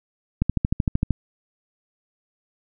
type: click train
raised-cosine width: 5 ms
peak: -7 dBFS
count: 10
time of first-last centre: 0.42-1.107 s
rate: 13.1 Hz
effects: none